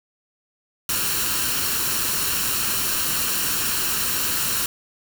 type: noise with comb filter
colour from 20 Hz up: white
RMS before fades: -23 dBFS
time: 0.89-4.66 s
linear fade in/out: 2 ms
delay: 0.71 ms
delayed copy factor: +0.55
effects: none